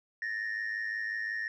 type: tone pair together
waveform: sine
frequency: 1753.4 / 1859 Hz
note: A6 / A#6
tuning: -7 / -5 cents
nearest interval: minor second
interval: 102 cents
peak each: -34 / -32 dBFS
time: 0.22-1.48 s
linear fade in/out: 2 ms
effects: tanh soft clip ceiling -29 dBFS